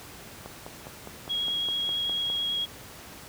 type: click train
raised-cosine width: 1 ms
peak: -25 dBFS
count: 10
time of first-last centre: 0.46-2.3 s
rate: 4.89 Hz
type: tone with vibrato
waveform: sine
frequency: 3300 Hz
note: G#7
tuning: 12 cents flat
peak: -26 dBFS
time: 1.29-2.66 s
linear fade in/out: 20 ms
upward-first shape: triangle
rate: 9 Hz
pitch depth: 10 cents each way
effects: pink hiss -45 dBFS RMS until 3.28 s + high-pass 60 Hz 12 dB/octave